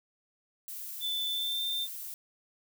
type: noise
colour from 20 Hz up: violet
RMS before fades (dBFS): -41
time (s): 0.68-2.14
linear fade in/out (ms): 0
type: tone with pitch glide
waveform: sine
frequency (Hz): 3520 to 3588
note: A7 to A7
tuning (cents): 0 to +33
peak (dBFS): -30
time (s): 1-1.88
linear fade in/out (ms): 50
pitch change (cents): +33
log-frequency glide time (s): 1.3-1.63
effects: none